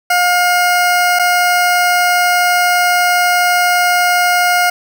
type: tone with dropouts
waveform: 20% pulse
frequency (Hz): 713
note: F5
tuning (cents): +36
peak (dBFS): -5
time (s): 0.1-4.7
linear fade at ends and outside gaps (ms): 5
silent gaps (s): 1.19-1.194
effects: none